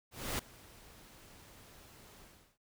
pink noise with ADSR envelope, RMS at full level -35 dBFS, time 0.11-2.58 s, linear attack 280 ms, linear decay 4 ms, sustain -22 dB, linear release 370 ms, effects none

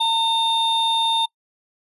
triangle tone pair together, 909 / 3636 Hz, A#5 / A#7, -44 / -44 cents, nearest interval 2 octaves, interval 2400 cents, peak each -18 dBFS, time 0-1.26 s, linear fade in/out 10 ms, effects noise-tail reverb RT60 0.1 s tail -24 dB re dry + resampled to 32000 Hz

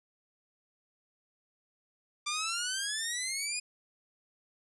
10% pulse exponential sweep, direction up, 1174.7 to 2489 Hz, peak -23 dBFS, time 2.26-3.6 s, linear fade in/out 10 ms, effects resampled to 24000 Hz

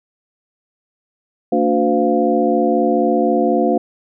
sine tone cluster, 225.5 / 289.5 / 364.1 / 511 / 699 Hz, A3 / D4 / F#4 / C5 / F5, +43 / -25 / -28 / -41 / +1 cents, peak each -19 dBFS, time 1.52-3.78 s, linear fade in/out 5 ms, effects none

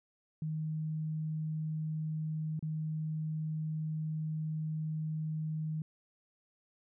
sine tone with dropouts, 156.2 Hz, D#3, 7 cents sharp, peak -33 dBFS, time 0.42-5.82 s, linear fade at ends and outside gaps 2 ms, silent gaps 2.593-2.626 s, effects none

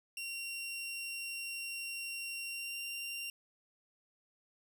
sawtooth tone with pitch glide, 2752 to 2771 Hz, F7 to F7, -26 to -14 cents, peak -36 dBFS, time 0.17-3.3 s, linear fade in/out 2 ms, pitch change +12 cents, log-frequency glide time 2.47-2.78 s, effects none

